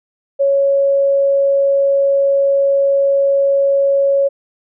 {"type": "tone", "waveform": "sine", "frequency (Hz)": 554.4, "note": "C#5", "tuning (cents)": 0, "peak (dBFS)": -10, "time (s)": [0.39, 4.29], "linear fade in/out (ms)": 20, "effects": []}